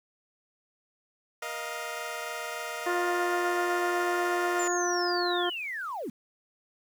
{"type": "chord", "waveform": "15% pulse", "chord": "Bb suspended fourth", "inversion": "none", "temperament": "equal with one note detuned", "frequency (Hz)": [473.5, 622.3, 698.5], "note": ["Bb4", "Eb5", "F5"], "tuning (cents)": [27, 0, 0], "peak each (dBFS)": [-33, -31, -32], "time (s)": [1.42, 4.68], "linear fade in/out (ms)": 5}
{"type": "harmonic tone", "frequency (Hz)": 353.3, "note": "F4", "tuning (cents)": 20, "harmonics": [1, 2, 3, 4, 5], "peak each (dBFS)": [-29, -32, -34, -35, -36], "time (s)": [2.86, 5.5], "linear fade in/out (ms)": 10}
{"type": "linear sweep", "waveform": "sine", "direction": "down", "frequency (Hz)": [7310, 185.7], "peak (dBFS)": -32, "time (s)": [4.59, 6.1], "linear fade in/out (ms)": 5}
{"effects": ["9-bit"]}